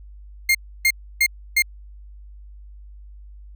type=tone bursts; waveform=40% pulse; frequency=2122 Hz; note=C7; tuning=24 cents sharp; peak=-13 dBFS; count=4; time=0.49-1.622 s; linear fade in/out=5 ms; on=58 ms; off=300 ms; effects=added 50 Hz sine -39 dBFS peak until 3.55 s